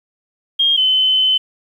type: tone pair in turn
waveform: sine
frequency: 3228 / 3047 Hz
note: G#7 / G7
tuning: -50 / -50 cents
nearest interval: minor second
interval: 100 cents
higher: first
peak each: -11 dBFS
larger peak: neither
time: 0.59-0.77 / 0.77-1.38 s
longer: second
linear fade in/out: 10 ms
effects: 8-bit